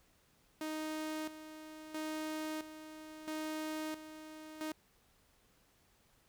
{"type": "tone with tremolo", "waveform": "sawtooth", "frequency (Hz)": 311.1, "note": "D#4", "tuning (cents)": 0, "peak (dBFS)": -34, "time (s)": [0.61, 4.72], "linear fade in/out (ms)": 2, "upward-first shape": "square", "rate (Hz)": 0.75, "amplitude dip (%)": 70, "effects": ["pink hiss -70 dBFS RMS until 6.28 s"]}